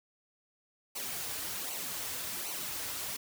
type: noise with flanger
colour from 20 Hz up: white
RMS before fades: -38 dBFS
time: 0.95-3.17 s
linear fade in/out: 10 ms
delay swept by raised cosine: 0.57 to 5.67 ms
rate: 1.3 Hz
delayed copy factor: -0.65
effects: none